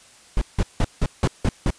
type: noise bursts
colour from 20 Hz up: brown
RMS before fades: -18 dBFS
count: 7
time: 0.37-1.705 s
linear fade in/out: 2 ms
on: 45 ms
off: 170 ms
effects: white hiss -50 dBFS RMS until 1.78 s + resampled to 22050 Hz